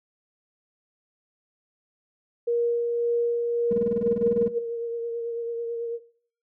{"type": "tone with tremolo", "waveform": "sine", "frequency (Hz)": 472.2, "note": "A#4", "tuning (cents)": 22, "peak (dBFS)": -20, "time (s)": [2.47, 4.59], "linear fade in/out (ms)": 10, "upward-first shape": "sine", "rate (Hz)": 1.8, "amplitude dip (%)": 30}
{"type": "tone bursts", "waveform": "triangle", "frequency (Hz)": 205.1, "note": "G#3", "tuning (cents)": -21, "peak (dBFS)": -23, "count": 16, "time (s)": [3.71, 4.48], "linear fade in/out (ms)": 2, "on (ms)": 20, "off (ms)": 30}
{"type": "tone with vibrato", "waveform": "sine", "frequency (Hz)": 466.2, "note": "A#4", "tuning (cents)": 0, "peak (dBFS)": -27, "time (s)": [3.94, 6], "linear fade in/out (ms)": 50, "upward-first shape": "sine", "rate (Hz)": 9.1, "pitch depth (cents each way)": 19}
{"effects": ["noise-tail reverb RT60 0.5 s tail -17 dB re dry"]}